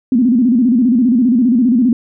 sine tone with vibrato, 242.9 Hz, B3, 29 cents flat, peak -8 dBFS, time 0.12-1.93 s, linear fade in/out 2 ms, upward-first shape square, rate 15 Hz, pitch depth 120 cents each way, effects none

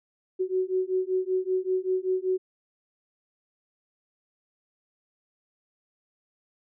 sine beating tone pair, 370 / 375.2 Hz, F#4 / F#4, 0 / +24 cents, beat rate 5.2 Hz, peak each -27 dBFS, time 0.39-2.38 s, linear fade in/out 20 ms, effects none

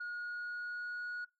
sine tone with pitch glide, 1441 to 1453.5 Hz, F#6 to F#6, -46 to -31 cents, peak -36 dBFS, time 0-1.25 s, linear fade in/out 10 ms, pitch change +15 cents, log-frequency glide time 0.12-1.06 s, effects noise-tail reverb RT60 0.2 s tail -21 dB re dry + tanh soft clip ceiling -37 dBFS

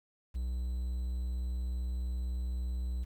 triangle tone, 61.74 Hz, B1, in tune, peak -30 dBFS, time 0.34-3.05 s, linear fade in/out 20 ms, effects 10-bit

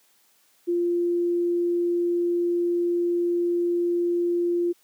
sine tone, 347.3 Hz, F4, 10 cents flat, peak -20 dBFS, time 0.67-4.73 s, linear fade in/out 20 ms, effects white hiss -62 dBFS RMS until 4.83 s + high-pass 200 Hz 12 dB/octave

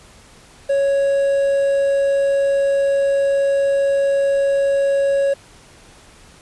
triangle tone with quantisation, 554.4 Hz, C#5, in tune, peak -12 dBFS, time 0.69-5.34 s, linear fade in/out 10 ms, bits 7, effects pink hiss -46 dBFS RMS until 6.41 s + resampled to 24000 Hz

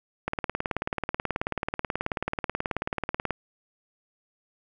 click train, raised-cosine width 0.5 ms, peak -12 dBFS, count 57, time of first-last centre 0.28-3.307 s, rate 18.5 Hz, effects none

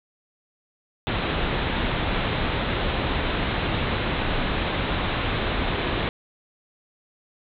pink low-pass noise, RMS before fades -25 dBFS, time 1.07-6.09 s, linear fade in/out 0 ms, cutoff 3900 Hz, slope 96 dB/octave, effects none

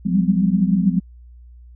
sine tone cluster, 176.3 / 188.3 / 196.7 / 204.1 / 252.4 Hz, F3 / F#3 / G3 / G#3 / B3, +17 / +31 / +6 / -30 / +38 cents, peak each -19 / -21 / -19 / -22 / -25 dBFS, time 0.05-1 s, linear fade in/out 20 ms, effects added 60 Hz sine -40 dBFS peak until 1.75 s

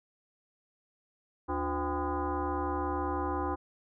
sine tone with frequency modulation, 360 Hz, F#4, 47 cents flat, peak -29 dBFS, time 1.48-3.56 s, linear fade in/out 20 ms, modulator 218 Hz, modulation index 3.8, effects none

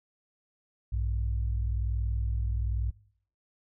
sine tone pair together, 59.4 / 100.5 Hz, A#1 / G2, +33 / +44 cents, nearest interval major sixth, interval 911 cents, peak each -27 / -32 dBFS, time 0.92-2.91 s, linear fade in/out 10 ms, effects noise-tail reverb RT60 0.6 s tail -21 dB re dry + tanh soft clip ceiling -19 dBFS

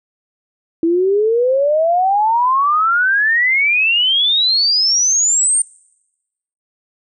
sine exponential sweep, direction up, 324.8 to 8920 Hz, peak -11 dBFS, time 0.83-5.62 s, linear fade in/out 2 ms, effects noise-tail reverb RT60 1.0 s tail -26 dB re dry

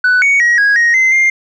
sine tone with pitch steps, 1491 / 2234 / 1899 / 1651 / 1876 / 2063 / 2109 Hz, F#6 / C#7 / A#6 / G#6 / A#6 / C7 / C7, +13 / +13 / +32 / -11 / +11 / -25 / +13 cents, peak -5 dBFS, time 0.04-1.3 s, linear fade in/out 5 ms, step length 180 ms, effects tanh soft clip ceiling -6 dBFS

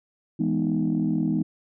sine chord, E major seventh, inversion none, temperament equal, 164.81 / 207.7 / 246.9 / 311.1 Hz, E3 / G#3 / B3 / D#4, 0 / 0 / 0 / 0 cents, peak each -26 dBFS, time 0.39-1.43 s, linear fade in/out 10 ms, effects tanh soft clip ceiling -14 dBFS

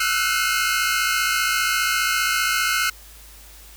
sawtooth tone cluster, 1326 / 1446 / 1501 / 2131 / 2517 Hz, E6 / F#6 / F#6 / C7 / D#7, +10 / -40 / +24 / +31 / +19 cents, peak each -21 / -22 / -21 / -22 / -28 dBFS, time 0-2.9 s, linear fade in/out 5 ms, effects added 52 Hz sine -45 dBFS peak until 3.76 s + white hiss -46 dBFS RMS until 3.76 s

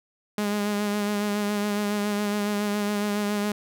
sawtooth tone with vibrato, 206.4 Hz, G#3, 10 cents flat, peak -20 dBFS, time 0.38-3.52 s, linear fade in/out 2 ms, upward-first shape sine, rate 7.2 Hz, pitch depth 26 cents each way, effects none

